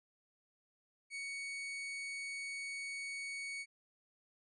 40% pulse tone, 2230 Hz, C#7, 10 cents sharp, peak -40 dBFS, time 1.1-3.66 s, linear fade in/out 50 ms, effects resampled to 22050 Hz

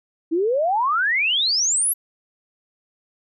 sine exponential sweep, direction up, 311.1 to 11840 Hz, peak -17 dBFS, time 0.31-1.94 s, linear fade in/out 20 ms, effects none

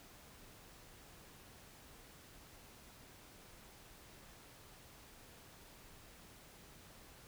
silence, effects pink hiss -59 dBFS RMS until 7.27 s

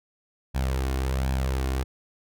sawtooth tone with flanger, 65.7 Hz, C2, 8 cents sharp, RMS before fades -26 dBFS, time 0.54-1.84 s, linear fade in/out 20 ms, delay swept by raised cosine 1.2 to 2.8 ms, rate 1.3 Hz, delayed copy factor +0.5, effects none

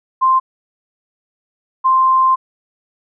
sine tone pair in turn, 1046.5 / 1046.5 Hz, C6 / C6, 0 / 0 cents, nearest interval unison, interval 0 cents, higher neither, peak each -9 dBFS, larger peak neither, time 0.21-0.4 / 1.84-2.36 s, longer second, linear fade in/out 20 ms, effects none

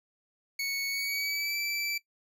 25% pulse tone with pitch glide, 2217 to 2325 Hz, C#7 to D7, 0 to -18 cents, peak -26 dBFS, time 0.59-1.98 s, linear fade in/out 5 ms, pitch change +82 cents, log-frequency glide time 0.89-1.56 s, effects noise-tail reverb RT60 0.1 s tail -19 dB re dry

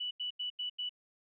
sine tone bursts, 2960 Hz, F#7, in tune, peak -34 dBFS, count 5, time 0-0.894 s, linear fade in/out 10 ms, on 110 ms, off 86 ms, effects none

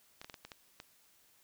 clicks, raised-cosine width 0.2 ms, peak -29 dBFS, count 7, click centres 0.215 / 0.245 / 0.298 / 0.342 / 0.45 / 0.518 / 0.801 s, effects white hiss -67 dBFS RMS until 1.43 s

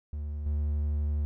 triangle tone with level steps, 74 Hz, D2, 14 cents sharp, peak -30 / -24 dBFS, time 0.13-1.25 s, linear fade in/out 0 ms, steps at 0.46 s, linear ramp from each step 2 ms, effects none

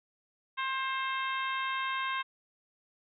harmonic tone, 530 Hz, C5, 22 cents sharp, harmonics 2 / 3 / 4 / 5 / 6 / 7, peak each -33 / -37 / -39 / -41 / -43 / -44 dBFS, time 0.57-2.23 s, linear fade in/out 20 ms, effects none

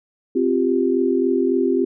sine chord, C suspended fourth, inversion none, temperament just, 261.6 / 348.8 / 392.4 Hz, C4 / F4 / G4, 0 / -2 / +2 cents, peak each -20 dBFS, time 0.35-1.85 s, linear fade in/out 10 ms, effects none

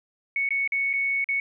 sine tone with dropouts, 2217 Hz, C#7, in tune, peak -22 dBFS, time 0.36-1.4 s, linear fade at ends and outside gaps 2 ms, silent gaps 0.49-0.506 / 0.676-0.721 / 0.931-0.936 / 1.243-1.288 s, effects none

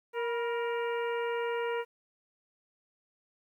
harmonic tone with a mistuned harmonic, 467.8 Hz, A#4, 6 cents sharp, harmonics 1 / 2 / 3 / 4 / 5 / 6, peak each -31 / -37 / -41 / -43 / -45 / -47 dBFS, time 0.13-1.85 s, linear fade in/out 50 ms, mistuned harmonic 2, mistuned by +58 cents, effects 11-bit

